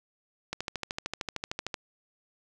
click train, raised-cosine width 0.2 ms, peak -15 dBFS, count 17, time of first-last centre 0.53-1.742 s, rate 13.2 Hz, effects none

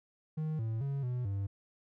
triangle tone with pitch steps, 156 / 112 / 138.8 / 124.1 / 98.9 Hz, D#3 / A2 / C#3 / B2 / G2, +5 / +31 / +3 / +9 / +16 cents, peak -30 dBFS, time 0.37-1.47 s, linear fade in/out 10 ms, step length 220 ms, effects none

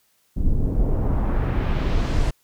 brown noise with low-pass filter sweep, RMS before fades -20 dBFS, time 0.36-2.31 s, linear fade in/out 10 ms, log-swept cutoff 240 to 8500 Hz, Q 0.98, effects white hiss -64 dBFS RMS until 2.43 s

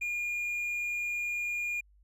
triangle tone, 2423 Hz, D#7, 47 cents flat, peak -29 dBFS, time 0.01-1.81 s, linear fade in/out 10 ms, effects added 50 Hz sine -59 dBFS peak until 2.03 s

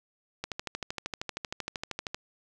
click train, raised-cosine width 0.2 ms, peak -16 dBFS, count 23, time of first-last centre 0.44-2.145 s, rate 12.9 Hz, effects none

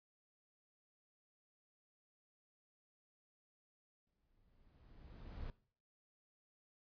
brown noise with exponential growth, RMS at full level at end -45 dBFS, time 4.07-5.5 s, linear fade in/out 1 ms, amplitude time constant 310 ms, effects noise-tail reverb RT60 0.5 s tail -19 dB re dry + resampled to 11025 Hz

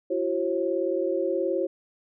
sine tone cluster, 340.1 / 379 / 541 Hz, F4 / F#4 / C#5, -46 / +42 / -42 cents, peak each -28 / -28 / -27 dBFS, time 0.1-1.67 s, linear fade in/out 10 ms, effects none

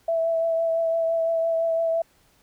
sine tone with vibrato, 659.3 Hz, E5, in tune, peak -20 dBFS, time 0.08-2.02 s, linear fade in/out 5 ms, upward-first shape triangle, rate 5.9 Hz, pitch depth 20 cents each way, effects pink hiss -61 dBFS RMS until 2.42 s

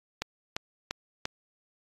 click train, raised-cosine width 0.2 ms, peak -13 dBFS, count 4, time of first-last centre 0.22-1.254 s, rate 2.9 Hz, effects AAC 32 kbps

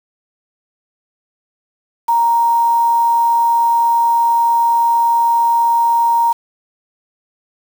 sine tone with quantisation, 932.3 Hz, A#5, in tune, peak -10 dBFS, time 2.08-6.33 s, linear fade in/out 10 ms, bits 5, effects none

